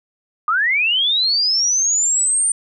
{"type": "linear sweep", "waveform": "sine", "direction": "up", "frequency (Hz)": [1180, 9050], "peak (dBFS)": -14, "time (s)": [0.48, 2.52], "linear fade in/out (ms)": 2, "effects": []}